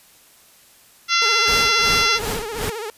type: harmonic tone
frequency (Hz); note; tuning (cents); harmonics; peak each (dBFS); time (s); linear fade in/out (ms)
684; F5; -36; 2 / 3 / 4 / 5 / 6 / 7 / 8 / 9; -20 / -22 / -23 / -24 / -25 / -25 / -26 / -27; 1.08-2.2; 50
type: tone with vibrato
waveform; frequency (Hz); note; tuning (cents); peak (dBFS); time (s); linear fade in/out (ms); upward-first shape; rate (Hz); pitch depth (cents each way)
sawtooth; 440; A4; 0; -23; 1.22-2.9; 0; sine; 15; 120
type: noise with tremolo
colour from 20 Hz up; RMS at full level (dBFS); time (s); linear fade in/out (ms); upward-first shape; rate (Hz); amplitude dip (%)
pink; -25; 1.47-2.7; 5; sine; 2.7; 95
effects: white hiss -51 dBFS RMS until 2.97 s + resampled to 32000 Hz